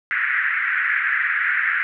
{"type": "band-pass noise", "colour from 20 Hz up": "white", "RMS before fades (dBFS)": -21, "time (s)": [0.11, 1.83], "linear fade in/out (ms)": 0, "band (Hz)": [1500, 2000], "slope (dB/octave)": 48, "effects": []}